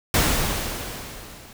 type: noise with level ramp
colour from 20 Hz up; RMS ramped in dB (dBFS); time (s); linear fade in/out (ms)
pink; -18 to -45; 0.14-1.53; 2
effects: none